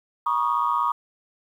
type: tone cluster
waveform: sine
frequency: 955 / 1113 / 1229 Hz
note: A#5 / C#6 / D#6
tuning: +42 / +7 / -22 cents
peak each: -24 dBFS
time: 0.26-0.92 s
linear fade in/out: 5 ms
effects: tanh soft clip ceiling -11 dBFS + 9-bit